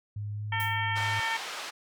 sine tone with pitch glide, 103.83 to 105.46 Hz, G#2 to G#2, 0 to +27 cents, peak -32 dBFS, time 0.16-1.2 s, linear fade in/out 5 ms, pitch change +27 cents, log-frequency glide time 0.32-0.46 s
harmonic tone, 451.7 Hz, A4, 45 cents sharp, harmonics 2 / 3 / 4 / 5 / 6 / 7, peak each -32 / -40 / -32 / -35 / -45 / -38 dBFS, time 0.52-1.37 s, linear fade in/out 5 ms
violet noise with exponential decay, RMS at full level -36 dBFS, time 0.6-0.84 s, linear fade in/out 1 ms, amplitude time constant 51 ms
pink band-pass noise, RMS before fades -38 dBFS, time 0.95-1.71 s, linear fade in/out 20 ms, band 860 to 5600 Hz, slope 12 dB/octave
effects none

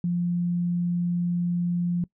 sine tone, 174.61 Hz, F3, in tune, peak -22 dBFS, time 0.04-2.04 s, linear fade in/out 2 ms, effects noise-tail reverb RT60 0.1 s tail -22 dB re dry

